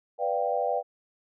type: chord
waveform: sine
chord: G dominant seventh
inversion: first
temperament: equal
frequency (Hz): 493.9 / 587.3 / 698.5 / 784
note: B4 / D5 / F5 / G5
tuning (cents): 0 / 0 / 0 / 0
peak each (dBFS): -30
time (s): 0.18-0.83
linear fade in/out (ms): 50
effects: none